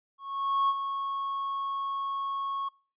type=tone with ADSR envelope; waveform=triangle; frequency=1100 Hz; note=C#6; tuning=14 cents flat; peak=-20 dBFS; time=0.18-2.69 s; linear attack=510 ms; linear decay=42 ms; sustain=-8 dB; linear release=10 ms; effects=noise-tail reverb RT60 0.4 s tail -25 dB re dry + resampled to 8000 Hz